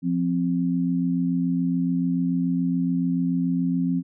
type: tone pair together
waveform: sine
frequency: 174.6 / 261.6 Hz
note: F3 / C4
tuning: 0 / 0 cents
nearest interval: perfect fifth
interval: 700 cents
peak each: -23 dBFS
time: 0.02-4.03 s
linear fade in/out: 50 ms
effects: none